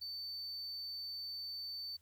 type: tone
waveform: triangle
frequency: 4540 Hz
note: C#8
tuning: 41 cents sharp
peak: -40 dBFS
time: 0.01-1.97 s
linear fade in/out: 10 ms
effects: added 81 Hz sine -70 dBFS peak until 2.01 s + white hiss -75 dBFS RMS until 2.01 s